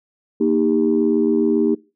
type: chord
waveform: sine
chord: Eb major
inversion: second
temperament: equal with one note detuned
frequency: 233.1 / 311.1 / 398.4 Hz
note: Bb3 / Eb4 / G4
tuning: 0 / 0 / +28 cents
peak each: -18 dBFS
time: 0.4-1.75 s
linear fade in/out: 10 ms
effects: noise-tail reverb RT60 0.3 s tail -22 dB re dry + tanh soft clip ceiling -6 dBFS